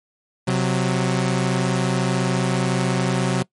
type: tone pair together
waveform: sawtooth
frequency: 130 / 184.22 Hz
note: C3 / F#3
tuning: -11 / -7 cents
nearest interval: tritone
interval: 604 cents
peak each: -17 dBFS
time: 0.47-3.43 s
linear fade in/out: 10 ms
effects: noise-tail reverb RT60 0.1 s tail -21 dB re dry + MP3 48 kbps